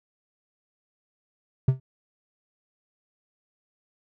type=tone with exponential decay; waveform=triangle; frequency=130.7 Hz; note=C3; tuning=1 cent flat; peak=-10 dBFS; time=1.68-1.8 s; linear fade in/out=5 ms; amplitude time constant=26 ms; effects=none